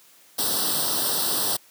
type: noise with comb filter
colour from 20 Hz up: white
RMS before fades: -24 dBFS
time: 0.38-1.57 s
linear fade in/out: 10 ms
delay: 0.22 ms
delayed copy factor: +0.9
effects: white hiss -54 dBFS RMS until 1.7 s + high-pass 150 Hz 12 dB/octave